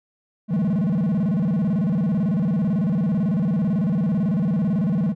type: tone with vibrato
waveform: triangle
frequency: 185 Hz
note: F#3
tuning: in tune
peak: -16 dBFS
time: 0.48-5.15 s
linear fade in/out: 50 ms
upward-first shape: square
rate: 18 Hz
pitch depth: 250 cents each way
effects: none